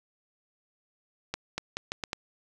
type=accelerating click train; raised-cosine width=0.2 ms; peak=-14 dBFS; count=6; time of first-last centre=1.34-2.131 s; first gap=240 ms; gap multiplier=0.79; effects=none